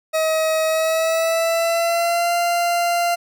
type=tone with pitch glide; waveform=40% pulse; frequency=635 to 692.5 Hz; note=D#5 to F5; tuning=+35 to -15 cents; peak=-16 dBFS; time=0.13-3.16 s; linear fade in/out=20 ms; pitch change=+150 cents; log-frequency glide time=0.66-2.34 s; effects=none